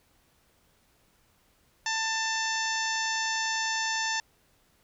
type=harmonic tone with a mistuned harmonic; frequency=890 Hz; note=A5; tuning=20 cents sharp; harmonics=1 / 2 / 3 / 4 / 5 / 6 / 7 / 8; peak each=-33 / -31 / -38 / -38 / -40 / -36 / -36 / -41 dBFS; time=1.86-4.2 s; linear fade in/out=2 ms; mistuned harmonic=7; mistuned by=-19 cents; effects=pink hiss -66 dBFS RMS until 4.83 s